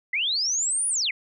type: linear two-way sweep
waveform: sine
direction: up then down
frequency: 1953 to 9840 to 1953 Hz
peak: -22 dBFS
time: 0.13-1.11 s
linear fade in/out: 5 ms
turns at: 0.88 s
effects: none